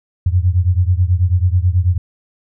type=beating tone pair; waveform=sine; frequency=86.7 / 95.9 Hz; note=F2 / G2; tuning=-12 / -37 cents; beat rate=9.2 Hz; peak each=-13 / -15 dBFS; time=0.26-1.98 s; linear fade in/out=5 ms; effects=none